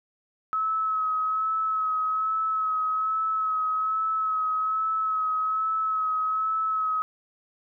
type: tone with vibrato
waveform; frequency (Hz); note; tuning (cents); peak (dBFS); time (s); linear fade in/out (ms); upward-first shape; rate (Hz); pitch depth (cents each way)
sine; 1287; E6; -42; -23; 0.53-7.02; 0; sine; 1.2; 22
effects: none